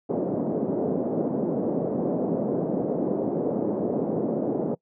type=band-pass noise; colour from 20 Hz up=pink; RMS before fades=-26 dBFS; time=0.09-4.75 s; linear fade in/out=10 ms; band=190 to 580 Hz; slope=24 dB/octave; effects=noise-tail reverb RT60 0.1 s tail -24 dB re dry